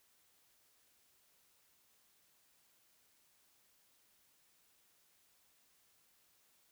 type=silence; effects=white hiss -72 dBFS RMS until 6.71 s